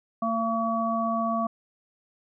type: harmonic tone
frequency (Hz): 226.9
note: A#3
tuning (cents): -47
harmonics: 1 / 3 / 5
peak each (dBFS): -28 / -28 / -28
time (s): 0.22-1.47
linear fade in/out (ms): 5
effects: none